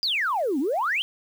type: exponential two-way sweep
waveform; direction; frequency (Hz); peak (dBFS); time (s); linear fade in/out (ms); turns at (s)
sine; down then up; 5000 to 250.7 to 3238; -21; 0.03-1.02; 0; 0.59
effects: tanh soft clip ceiling -17 dBFS + 8-bit